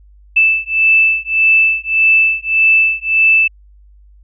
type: beating tone pair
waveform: sine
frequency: 2637 / 2638.7 Hz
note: E7 / E7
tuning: 0 / +1 cents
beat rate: 1.7 Hz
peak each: -12 dBFS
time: 0.36-3.48 s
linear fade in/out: 10 ms
effects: added 50 Hz sine -41 dBFS peak until 4.23 s